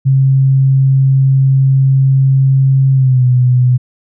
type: tone with pitch glide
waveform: sine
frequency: 134.4 to 125.4 Hz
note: C3 to B2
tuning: +47 to +27 cents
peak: -6 dBFS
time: 0.05-3.78 s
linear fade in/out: 20 ms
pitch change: -120 cents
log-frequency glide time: 2.93-3.25 s
effects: none